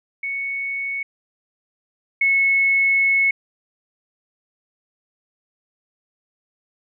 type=tone pair in turn; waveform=sine; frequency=2217 / 2195 Hz; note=C#7 / C#7; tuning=0 / -18 cents; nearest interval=unison; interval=18 cents; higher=first; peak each=-23 / -14 dBFS; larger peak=second; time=0.23-1.03 / 2.21-3.31 s; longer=second; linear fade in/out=5 ms; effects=none